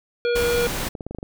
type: harmonic tone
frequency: 478.2 Hz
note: A#4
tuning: 44 cents sharp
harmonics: 1 / 3 / 5 / 7 / 9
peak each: -19 / -29 / -33 / -36 / -38 dBFS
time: 0.25-0.67 s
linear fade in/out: 0 ms
type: noise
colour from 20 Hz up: pink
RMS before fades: -27 dBFS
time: 0.35-0.89 s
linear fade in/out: 10 ms
type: clicks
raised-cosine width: 2 ms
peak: -19 dBFS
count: 8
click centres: 0.87 / 0.952 / 1.008 / 1.066 / 1.11 / 1.148 / 1.186 / 1.229 s
effects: none